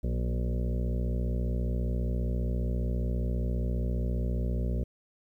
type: harmonic tone with a mistuned harmonic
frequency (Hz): 60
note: B1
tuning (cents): -49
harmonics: 1 / 2 / 3 / 4 / 6 / 7 / 8 / 9 / 10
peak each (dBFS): -28 / -34 / -38 / -40 / -44 / -45 / -46 / -47 / -48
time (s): 0.03-4.84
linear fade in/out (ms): 10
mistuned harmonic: 3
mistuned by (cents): +49
effects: 11-bit